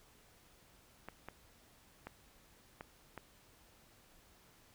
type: clicks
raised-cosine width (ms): 0.5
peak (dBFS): -30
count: 5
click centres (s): 1.086 / 1.286 / 2.07 / 2.809 / 3.177
effects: pink hiss -65 dBFS RMS until 4.74 s